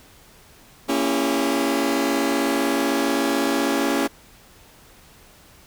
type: chord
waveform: sawtooth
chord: A# diminished seventh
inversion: none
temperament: just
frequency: 233.1 / 279.7 / 335.6 / 402.8 Hz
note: A#3 / C#4 / E4 / G4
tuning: 0 / +16 / +31 / +47 cents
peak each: -24 / -18 / -22 / -23 dBFS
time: 0.88-4.08 s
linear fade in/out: 20 ms
effects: pink hiss -50 dBFS RMS until 5.66 s